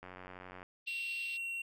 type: click train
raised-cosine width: 0.5 ms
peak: -33 dBFS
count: 56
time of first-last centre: 0.03-0.629 s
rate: 91.8 Hz
type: band-pass noise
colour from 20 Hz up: pink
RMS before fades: -49 dBFS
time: 0.86-1.38 s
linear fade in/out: 20 ms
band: 2500 to 4600 Hz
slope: 48 dB/octave
type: tone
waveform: triangle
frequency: 2735 Hz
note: F7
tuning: 37 cents flat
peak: -35 dBFS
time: 0.87-1.62 s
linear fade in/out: 5 ms
effects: none